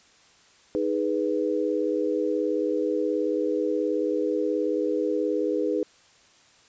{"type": "chord", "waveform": "sine", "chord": "G# minor", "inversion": "second", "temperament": "equal", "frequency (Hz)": [311.1, 415.3, 493.9], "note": ["D#4", "G#4", "B4"], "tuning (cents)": [0, 0, 0], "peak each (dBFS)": -27, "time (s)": [0.75, 5.83], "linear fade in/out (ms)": 0, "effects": ["white hiss -57 dBFS RMS until 6.68 s", "resampled to 16000 Hz"]}